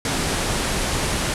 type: low-pass noise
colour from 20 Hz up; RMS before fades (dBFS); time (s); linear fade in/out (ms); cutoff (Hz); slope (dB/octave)
pink; -23; 0.05-1.34; 2; 11000; 48
effects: none